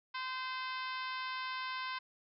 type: harmonic tone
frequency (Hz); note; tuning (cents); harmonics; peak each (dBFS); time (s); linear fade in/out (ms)
516; C5; -24; 2 / 3 / 4 / 5 / 6 / 7 / 8 / 9 / 10; -40 / -44 / -46 / -48 / -50 / -51 / -52 / -53 / -54; 0.14-1.99; 10
effects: none